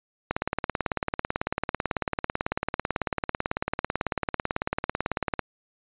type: click train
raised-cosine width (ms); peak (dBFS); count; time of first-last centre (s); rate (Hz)
0.5; -10; 93; 0.31-5.393; 18.1
effects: resampled to 8000 Hz